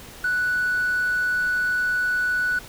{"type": "tone", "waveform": "triangle", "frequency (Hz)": 1480, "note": "F#6", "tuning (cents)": 0, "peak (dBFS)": -17, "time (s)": [0.24, 2.59], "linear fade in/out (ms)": 5, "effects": ["tanh soft clip ceiling -16 dBFS", "pink hiss -42 dBFS RMS until 2.68 s"]}